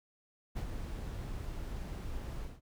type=noise with ADSR envelope; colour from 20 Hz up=brown; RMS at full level=-35 dBFS; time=0.55-2.61 s; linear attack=23 ms; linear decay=70 ms; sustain=-5 dB; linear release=200 ms; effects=none